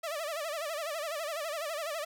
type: tone with vibrato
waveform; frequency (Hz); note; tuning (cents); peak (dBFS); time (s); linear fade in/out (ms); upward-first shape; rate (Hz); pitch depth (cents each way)
sawtooth; 622.3; D#5; 0; -30; 0.03-2.05; 10; sine; 12; 140
effects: none